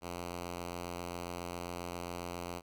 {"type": "tone", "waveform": "5% pulse", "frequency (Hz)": 87.4, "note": "F2", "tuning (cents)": 2, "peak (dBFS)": -28, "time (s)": [0.01, 2.62], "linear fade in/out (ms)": 50, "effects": []}